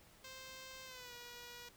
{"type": "tone with pitch glide", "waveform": "5% pulse", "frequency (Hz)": [523.3, 482.6], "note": ["C5", "B4"], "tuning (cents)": [0, -40], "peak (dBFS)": -39, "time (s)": [0.24, 1.69], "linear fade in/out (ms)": 5, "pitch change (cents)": -140, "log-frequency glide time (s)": [0.85, 1.13], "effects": ["pink hiss -64 dBFS RMS until 1.76 s"]}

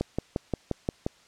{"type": "click train", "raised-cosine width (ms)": 2, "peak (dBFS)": -13, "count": 7, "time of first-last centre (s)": [0.01, 1.064], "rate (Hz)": 5.69, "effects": ["white hiss -58 dBFS RMS until 1.27 s", "low-pass 6000 Hz 12 dB/octave"]}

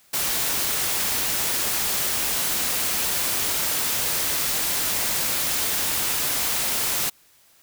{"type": "noise", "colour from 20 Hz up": "white", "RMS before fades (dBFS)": -24, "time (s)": [0.13, 7.1], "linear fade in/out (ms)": 10, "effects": ["white hiss -57 dBFS RMS until 7.62 s"]}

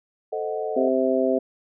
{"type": "chord", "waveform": "sine", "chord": "A diminished seventh", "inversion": "none", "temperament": "equal", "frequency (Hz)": [440, 523.3, 622.3, 740], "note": ["A4", "C5", "Eb5", "Gb5"], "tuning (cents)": [0, 0, 0, 0], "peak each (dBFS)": [-28, -34, -30, -32], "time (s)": [0.32, 0.89], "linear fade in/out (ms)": 10}
{"type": "harmonic tone", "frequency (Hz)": 130.81, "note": "C3", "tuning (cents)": 0, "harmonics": [2, 3, 4, 5], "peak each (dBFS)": [-24, -24, -24, -24], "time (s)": [0.76, 1.39], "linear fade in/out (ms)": 10}
{"effects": []}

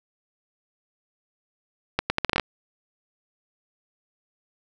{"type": "accelerating click train", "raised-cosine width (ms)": 0.3, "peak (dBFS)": -5, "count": 9, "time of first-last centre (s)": [1.99, 2.397], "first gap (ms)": 110, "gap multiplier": 0.76, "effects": []}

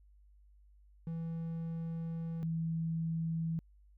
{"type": "tone pair in turn", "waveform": ["triangle", "sine"], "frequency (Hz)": [164.81, 163.39], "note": ["E3", "E3"], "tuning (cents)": [0, -15], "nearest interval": "unison", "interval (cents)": 15, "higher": "first", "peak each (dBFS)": [-34, -32], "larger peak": "second", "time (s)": [[1.07, 2.43], [2.43, 3.59]], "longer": "first", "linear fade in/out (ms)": 0, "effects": ["added 50 Hz sine -59 dBFS peak until 3.97 s"]}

